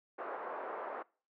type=band-pass noise; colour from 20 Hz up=pink; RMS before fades=-42 dBFS; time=0.18-1.03 s; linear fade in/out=10 ms; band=440 to 1400 Hz; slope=24 dB/octave; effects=noise-tail reverb RT60 0.4 s tail -24 dB re dry